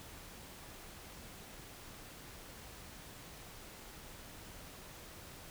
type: silence
effects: pink hiss -52 dBFS RMS until 5.5 s